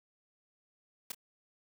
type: noise with echo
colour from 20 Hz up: white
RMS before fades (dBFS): -38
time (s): 1.1-1.12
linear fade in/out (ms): 5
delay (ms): 27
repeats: 1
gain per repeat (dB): -12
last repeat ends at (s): 1.147
effects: none